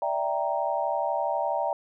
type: chord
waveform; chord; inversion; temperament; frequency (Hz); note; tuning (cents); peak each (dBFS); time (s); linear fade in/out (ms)
sine; E half-diminished seventh; third; equal; 587.3 / 659.3 / 784 / 932.3; D5 / E5 / G5 / Bb5; 0 / 0 / 0 / 0; -30; 0.02-1.73; 2
effects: none